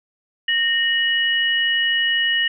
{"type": "tone pair together", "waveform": "sine", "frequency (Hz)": [1846, 2922], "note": ["A#6", "F#7"], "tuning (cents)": [-17, -22], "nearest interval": "minor sixth", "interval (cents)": 795, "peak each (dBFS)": -19, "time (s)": [0.48, 2.48], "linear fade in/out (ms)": 5, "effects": []}